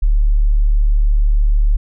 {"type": "tone", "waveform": "sine", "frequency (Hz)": 36.71, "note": "D1", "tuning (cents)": 0, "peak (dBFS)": -9, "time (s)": [0.02, 1.77], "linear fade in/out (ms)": 10, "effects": []}